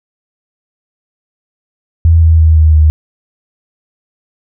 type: tone with pitch steps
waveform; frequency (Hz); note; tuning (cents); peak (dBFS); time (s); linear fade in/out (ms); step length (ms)
sine; 82.41 / 81.04 / 79.69 / 78.37 / 77.07; E2 / E2 / D#2 / D#2 / D#2; 0 / -29 / +42 / +13 / -16; -3; 2.05-2.9; 0; 170
effects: none